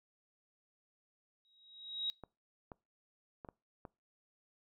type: tone with exponential growth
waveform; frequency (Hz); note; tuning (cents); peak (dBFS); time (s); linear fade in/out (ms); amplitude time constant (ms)
sine; 3813; A#7; +38; -32; 1.45-2.1; 0; 140
type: clicks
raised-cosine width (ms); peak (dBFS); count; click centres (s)
1; -33; 5; 2.237 / 2.718 / 3.448 / 3.488 / 3.852
effects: noise-tail reverb RT60 0.3 s tail -25 dB re dry